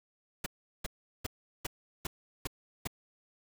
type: noise bursts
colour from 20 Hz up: pink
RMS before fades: -35 dBFS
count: 7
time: 0.44-2.874 s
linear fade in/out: 5 ms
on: 22 ms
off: 380 ms
effects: none